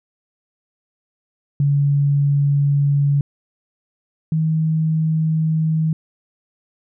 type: tone pair in turn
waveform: sine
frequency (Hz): 142.3 / 158.62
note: C#3 / D#3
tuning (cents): +46 / +34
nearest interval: major second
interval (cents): 188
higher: second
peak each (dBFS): -13 / -15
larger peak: first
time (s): 1.6-3.21 / 4.32-5.93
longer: neither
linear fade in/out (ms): 2
effects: none